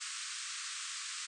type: band-pass noise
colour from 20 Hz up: white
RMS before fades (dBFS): -42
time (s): 0-1.27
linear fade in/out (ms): 20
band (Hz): 1100 to 8800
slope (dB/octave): 96
effects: none